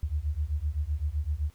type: beating tone pair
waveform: sine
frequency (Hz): 70.8 / 78.6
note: C#2 / D#2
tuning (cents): +37 / +18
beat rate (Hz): 7.8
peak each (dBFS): -30 / -30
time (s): 0.03-1.5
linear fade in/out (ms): 0
effects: pink hiss -63 dBFS RMS until 1.54 s